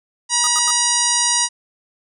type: harmonic tone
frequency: 960 Hz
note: B5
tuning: 49 cents flat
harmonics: 1 / 2 / 3 / 4 / 5 / 6 / 7 / 8 / 9 / 10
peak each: -24 / -27 / -28 / -26 / -23 / -20 / -23 / -32 / -23 / -26 dBFS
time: 0.29-1.49 s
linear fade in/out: 50 ms
type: tone bursts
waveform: square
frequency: 1241 Hz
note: D#6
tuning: 5 cents flat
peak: -23 dBFS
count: 3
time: 0.44-0.705 s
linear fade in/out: 0 ms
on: 29 ms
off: 89 ms
effects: none